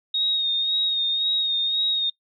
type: tone with vibrato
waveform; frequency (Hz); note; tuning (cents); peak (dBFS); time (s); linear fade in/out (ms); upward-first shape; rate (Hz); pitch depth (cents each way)
sine; 3729; A#7; 0; -20; 0.14-2.1; 5; sine; 1.9; 34
effects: noise-tail reverb RT60 0.1 s tail -19 dB re dry